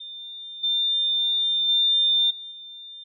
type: tone with level steps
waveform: sine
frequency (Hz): 3599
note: A7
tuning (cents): +38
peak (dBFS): -35 / -20 / -17 / -35 / -38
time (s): 0-3.04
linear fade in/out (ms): 10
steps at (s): 0.63 / 1.68 / 2.3 / 2.51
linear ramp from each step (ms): 10
effects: none